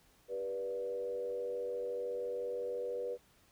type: tone with frequency modulation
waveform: sine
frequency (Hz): 486.9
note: B4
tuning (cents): -25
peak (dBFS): -35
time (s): 0.28-3.18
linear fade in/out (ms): 50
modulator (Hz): 94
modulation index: 0.72
effects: pink hiss -67 dBFS RMS until 3.51 s